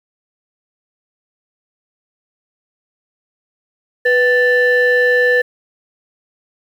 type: tone pair together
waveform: sine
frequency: 493.9 / 1760 Hz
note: B4 / A6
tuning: 0 / 0 cents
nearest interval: octave + minor seventh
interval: 2200 cents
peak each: -11 dBFS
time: 4.05-5.42 s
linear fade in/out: 10 ms
effects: tanh soft clip ceiling -6 dBFS + 7-bit